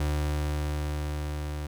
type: tone with level ramp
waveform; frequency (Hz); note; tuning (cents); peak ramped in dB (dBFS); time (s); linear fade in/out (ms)
35% pulse; 75; D2; +37; -23 to -30; 0-1.67; 5
effects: none